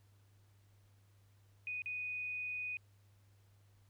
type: tone with dropouts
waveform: sine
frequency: 2484 Hz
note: D#7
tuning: 3 cents flat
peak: -38 dBFS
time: 1.67-2.77 s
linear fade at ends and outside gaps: 1 ms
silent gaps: 1.82-1.859 s
effects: added 100 Hz sine -64 dBFS peak until 3.89 s + pink hiss -75 dBFS RMS until 3.89 s